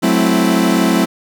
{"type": "chord", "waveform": "40% pulse", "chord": "F# half-diminished seventh", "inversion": "none", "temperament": "equal with one note detuned", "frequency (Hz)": [185, 217.6, 261.6, 329.6], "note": ["F#3", "A3", "C4", "E4"], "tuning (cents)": [0, -19, 0, 0], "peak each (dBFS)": -16, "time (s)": [0.02, 1.06], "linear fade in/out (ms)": 20, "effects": []}